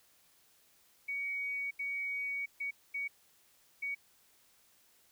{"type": "tone bursts at uneven times", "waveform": "sine", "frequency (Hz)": 2249, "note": "C#7", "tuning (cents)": 24, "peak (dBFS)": -34, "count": 5, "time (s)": [[1.08, 1.71], [1.79, 2.46], [2.6, 2.71], [2.94, 3.08], [3.82, 3.95]], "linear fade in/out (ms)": 10, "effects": ["white hiss -67 dBFS RMS until 5.11 s"]}